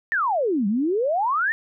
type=exponential two-way sweep; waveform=sine; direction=down then up; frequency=1864.7 to 191.9 to 1864.7 Hz; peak=-19 dBFS; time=0.12-1.52 s; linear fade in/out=0 ms; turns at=0.67 s; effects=none